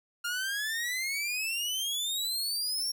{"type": "exponential sweep", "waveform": "sawtooth", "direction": "up", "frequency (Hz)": [1396.9, 5588], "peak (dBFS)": -27, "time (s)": [0.24, 2.92], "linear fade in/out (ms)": 10, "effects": []}